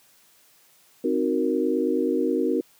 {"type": "chord", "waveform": "sine", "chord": "C half-diminished seventh", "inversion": "none", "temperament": "equal", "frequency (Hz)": [261.6, 311.1, 370, 466.2], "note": ["C4", "Eb4", "Gb4", "Bb4"], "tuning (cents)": [0, 0, 0, 0], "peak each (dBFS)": -26, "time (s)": [1.04, 2.61], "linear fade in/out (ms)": 5, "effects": ["white hiss -58 dBFS RMS until 2.79 s", "high-pass 100 Hz 12 dB/octave"]}